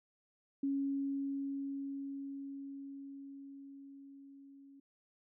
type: tone with level ramp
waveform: sine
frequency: 276.5 Hz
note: C#4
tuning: 4 cents flat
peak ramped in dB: -31 to -55 dBFS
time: 0.63-4.8 s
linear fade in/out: 5 ms
effects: none